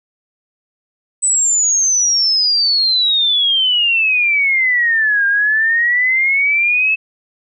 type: exponential two-way sweep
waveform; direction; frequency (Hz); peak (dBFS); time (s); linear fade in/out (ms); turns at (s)
sine; down then up; 8100 to 1600 to 2620; -11; 1.22-6.96; 20; 5.26
effects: none